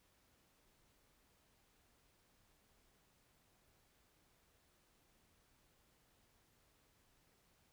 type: silence
effects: pink hiss -74 dBFS RMS until 7.72 s